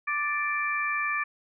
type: harmonic tone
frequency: 587.3 Hz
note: D5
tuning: in tune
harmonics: 2 / 3 / 4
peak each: -30 / -30 / -30 dBFS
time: 0.07-1.24 s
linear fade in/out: 10 ms
effects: none